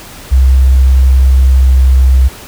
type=tone with pitch glide; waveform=sine; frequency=65.41 to 65 Hz; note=C2 to C2; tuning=0 to -11 cents; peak=-3 dBFS; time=0.31-2.29 s; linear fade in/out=20 ms; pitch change=-11 cents; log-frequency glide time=1.42-1.85 s; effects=pink hiss -31 dBFS RMS until 2.47 s